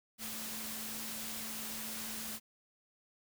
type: tone in noise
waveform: sine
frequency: 220 Hz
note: A3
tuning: in tune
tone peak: -49 dBFS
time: 0.18-2.4 s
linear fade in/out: 50 ms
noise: white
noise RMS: -42 dBFS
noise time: 0.18-2.4 s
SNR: -10 dB
effects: none